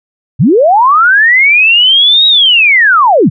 sine linear two-way sweep, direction up then down, 98 to 3838 to 98 Hz, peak -3 dBFS, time 0.39-3.3 s, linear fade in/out 20 ms, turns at 2.27 s, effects none

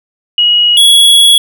sine / square tone pair in turn, 2901 / 3355 Hz, F#7 / G#7, -35 / +17 cents, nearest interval minor third, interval 252 cents, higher second, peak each -5 / -3 dBFS, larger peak second, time 0.38-0.77 / 0.77-1.38 s, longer second, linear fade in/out 2 ms, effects none

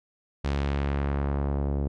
sawtooth tone with low-pass filter sweep, 70.3 Hz, C#2, 25 cents sharp, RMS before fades -27 dBFS, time 0.44-1.88 s, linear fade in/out 10 ms, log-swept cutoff 5000 to 490 Hz, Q 0.9, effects none

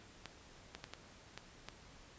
clicks, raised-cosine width 0.2 ms, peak -27 dBFS, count 6, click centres 0.257 / 0.75 / 0.841 / 0.936 / 1.376 / 1.686 s, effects pink hiss -59 dBFS RMS until 2.18 s + resampled to 16000 Hz

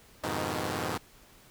5% pulse chord, F half-diminished seventh, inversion none, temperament equal, 87.31 / 103.83 / 123.47 / 155.56 Hz, F2 / Ab2 / Cb3 / Eb3, 0 / 0 / 0 / 0 cents, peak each -25 dBFS, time 0.23-0.98 s, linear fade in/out 10 ms, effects pink hiss -57 dBFS RMS until 1.5 s

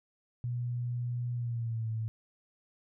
sine tone with pitch glide, 121.5 to 111.42 Hz, B2 to A2, -28 to +22 cents, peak -31 dBFS, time 0.44-2.08 s, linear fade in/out 0 ms, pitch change -150 cents, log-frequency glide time 1.33-1.88 s, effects none

